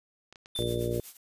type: clicks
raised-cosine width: 0.2 ms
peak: -31 dBFS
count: 5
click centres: 0.326 / 0.358 / 0.459 / 0.561 / 0.623 s
type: tone with exponential decay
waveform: square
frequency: 3549 Hz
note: A7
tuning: 14 cents sharp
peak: -31 dBFS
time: 0.55-1.11 s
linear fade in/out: 5 ms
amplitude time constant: 120 ms
type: noise with tremolo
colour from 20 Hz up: blue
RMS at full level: -42 dBFS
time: 0.56-1.17 s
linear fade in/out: 2 ms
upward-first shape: sine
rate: 8.2 Hz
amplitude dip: 80%
type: harmonic tone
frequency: 59.2 Hz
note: A#1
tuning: 27 cents sharp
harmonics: 1 / 2 / 3 / 4 / 5 / 6 / 7 / 8 / 10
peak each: -39 / -33 / -42 / -39 / -44 / -33 / -38 / -34 / -37 dBFS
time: 0.59-1 s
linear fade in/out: 0 ms
effects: resampled to 32000 Hz